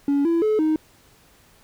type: tone with pitch steps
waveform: triangle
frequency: 282.7 / 335 / 430.3 / 312.2 Hz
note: C#4 / E4 / A4 / D#4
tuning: +34 / +28 / -39 / +6 cents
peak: -14 dBFS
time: 0.08-0.76 s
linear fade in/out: 2 ms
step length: 170 ms
effects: tanh soft clip ceiling -12 dBFS + pink hiss -55 dBFS RMS until 1.63 s